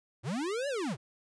square linear two-way sweep, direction up then down, 96.8 to 587.3 to 96.8 Hz, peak -32 dBFS, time 0.23-0.97 s, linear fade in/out 50 ms, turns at 0.68 s, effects resampled to 22050 Hz

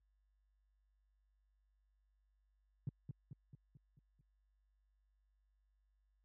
sine tone with echo, 135.6 Hz, C#3, 38 cents flat, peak -36 dBFS, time 2.87-2.89 s, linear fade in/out 2 ms, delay 220 ms, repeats 6, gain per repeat -5 dB, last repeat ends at 4.21 s, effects added 50 Hz sine -70 dBFS peak until 6.24 s + high-pass 60 Hz 12 dB/octave

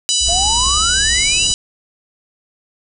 harmonic tone, 987.8 Hz, B5, in tune, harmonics 3 / 4 / 5 / 6 / 7 / 8 / 9, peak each -20 / -20 / -21 / -22 / -20 / -25 / -24 dBFS, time 0.09-1.54 s, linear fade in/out 0 ms
sine tone with vibrato, 61.74 Hz, B1, in tune, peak -24 dBFS, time 0.2-1.23 s, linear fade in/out 20 ms, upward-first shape triangle, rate 16 Hz, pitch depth 130 cents each way
brown noise, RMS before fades -29 dBFS, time 0.25-1.54 s, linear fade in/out 20 ms
sine exponential sweep, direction up, 662 to 2990 Hz, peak -19 dBFS, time 0.28-1.49 s, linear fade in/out 20 ms
effects none

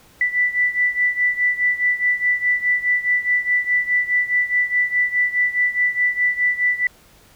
sine beating tone pair, 1975.5 / 1980.3 Hz, B6 / B6, 0 / +4 cents, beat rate 4.8 Hz, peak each -18 / -21 dBFS, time 0.21-6.87 s, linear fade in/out 2 ms, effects pink hiss -51 dBFS RMS until 7.35 s

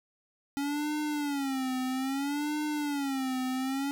square tone with vibrato, 278.2 Hz, C#4, 6 cents sharp, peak -30 dBFS, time 0.57-3.91 s, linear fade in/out 0 ms, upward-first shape sine, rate 0.61 Hz, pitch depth 140 cents each way, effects none

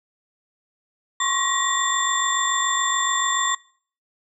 sine tone cluster, 1059 / 1106 / 1905 / 3533 / 7390 Hz, C6 / C#6 / A#6 / A7 / A#8, +21 / -4 / +37 / +6 / -16 cents, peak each -26 dBFS, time 1.2-3.55 s, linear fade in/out 5 ms, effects noise-tail reverb RT60 0.5 s tail -23 dB re dry

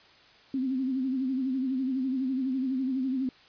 sine tone with vibrato, 261.6 Hz, C4, in tune, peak -26 dBFS, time 0.54-3.29 s, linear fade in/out 2 ms, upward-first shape sine, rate 12 Hz, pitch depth 69 cents each way, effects white hiss -56 dBFS RMS until 3.48 s + resampled to 11025 Hz

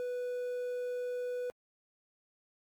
triangle tone with quantisation, 493.9 Hz, B4, in tune, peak -32 dBFS, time 0-1.5 s, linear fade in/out 0 ms, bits 10, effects AAC 64 kbps

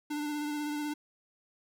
square tone with vibrato, 296.5 Hz, D4, 17 cents sharp, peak -33 dBFS, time 0.1-0.94 s, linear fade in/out 10 ms, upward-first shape triangle, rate 16 Hz, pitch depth 27 cents each way, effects none

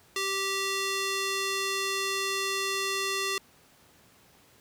square tone with band-pass filter, 390 Hz, G4, 9 cents flat, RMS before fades -30 dBFS, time 0.16-3.38 s, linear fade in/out 2 ms, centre 4300 Hz, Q 0.61, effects pink hiss -59 dBFS RMS until 4.6 s + high-pass 80 Hz 12 dB/octave

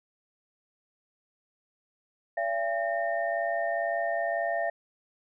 sine tone cluster, 574 / 676 / 801 / 1827 Hz, D5 / E5 / G5 / A#6, -40 / +43 / +37 / -35 cents, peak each -34 / -28 / -37 / -34 dBFS, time 2.37-4.7 s, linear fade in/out 5 ms, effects none

